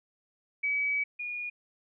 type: tone pair in turn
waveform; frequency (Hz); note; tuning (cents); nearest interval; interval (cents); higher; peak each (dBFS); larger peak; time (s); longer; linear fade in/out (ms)
sine; 2280 / 2441; C#7 / D#7; +48 / -34; minor second; 118; second; -26 / -33; first; 0.63-1.04 / 1.19-1.5; first; 10
effects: none